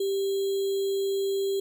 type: tone with sample-and-hold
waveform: sine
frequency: 392 Hz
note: G4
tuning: in tune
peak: -24 dBFS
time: 0-1.6 s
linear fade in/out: 5 ms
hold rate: 3675 Hz
effects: none